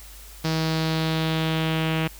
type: tone with low-pass filter sweep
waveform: sawtooth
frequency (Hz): 160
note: D#3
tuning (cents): +49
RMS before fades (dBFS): -24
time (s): 0.44-2.08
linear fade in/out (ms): 10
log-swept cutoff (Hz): 5000 to 2800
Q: 2.9
effects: added 50 Hz sine -43 dBFS peak until 2.19 s + white hiss -46 dBFS RMS until 2.19 s